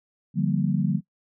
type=chord; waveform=sine; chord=G minor seventh; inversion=second; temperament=just; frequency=147 / 176.4 / 196 / 235.2 Hz; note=D3 / F3 / G3 / Bb3; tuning=+2 / +18 / 0 / +16 cents; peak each=-25 / -25 / -26 / -29 dBFS; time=0.34-1.01 s; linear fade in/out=50 ms; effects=noise-tail reverb RT60 0.1 s tail -20 dB re dry